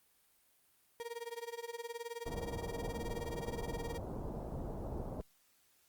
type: tone with tremolo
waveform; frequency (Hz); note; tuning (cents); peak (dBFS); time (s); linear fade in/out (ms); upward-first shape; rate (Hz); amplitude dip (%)
35% pulse; 468.4; A#4; +8; -37; 1-3.98; 0; sine; 19; 90
type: low-pass noise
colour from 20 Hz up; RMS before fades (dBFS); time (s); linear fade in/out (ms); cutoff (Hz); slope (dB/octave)
pink; -42; 2.26-5.21; 0; 830; 24
effects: white hiss -71 dBFS RMS until 5.88 s + Opus 32 kbps